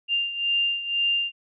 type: beating tone pair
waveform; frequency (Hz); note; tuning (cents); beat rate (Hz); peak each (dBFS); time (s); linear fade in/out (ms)
sine; 2794 / 2796; F7 / F7; 0 / +1; 2; -23 / -28; 0.08-1.32; 50
effects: none